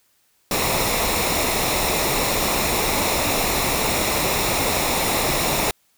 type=noise with comb filter; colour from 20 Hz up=pink; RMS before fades=-21 dBFS; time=0.51-5.71 s; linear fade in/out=2 ms; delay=0.64 ms; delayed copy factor=-0.55; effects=white hiss -63 dBFS RMS until 5.97 s